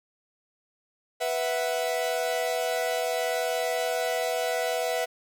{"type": "chord", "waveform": "45% pulse", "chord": "B suspended fourth", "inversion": "none", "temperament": "equal", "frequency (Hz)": [493.9, 659.3, 740], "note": ["B4", "E5", "F#5"], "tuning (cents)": [0, 0, 0], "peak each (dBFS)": [-30, -29, -32], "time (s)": [1.2, 5.06], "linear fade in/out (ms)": 20, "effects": []}